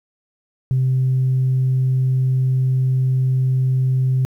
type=tone; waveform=sine; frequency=130 Hz; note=C3; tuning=11 cents flat; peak=-13 dBFS; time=0.71-4.25 s; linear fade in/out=0 ms; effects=tanh soft clip ceiling -11 dBFS + 9-bit